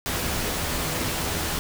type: noise with comb filter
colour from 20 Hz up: pink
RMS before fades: -27 dBFS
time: 0.06-1.59 s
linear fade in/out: 0 ms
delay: 12 ms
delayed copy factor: +0.5
effects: none